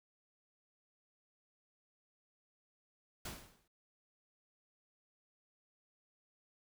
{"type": "noise with exponential decay", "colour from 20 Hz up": "pink", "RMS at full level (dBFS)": -41, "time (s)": [3.25, 3.68], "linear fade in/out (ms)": 5, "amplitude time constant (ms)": 93, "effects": []}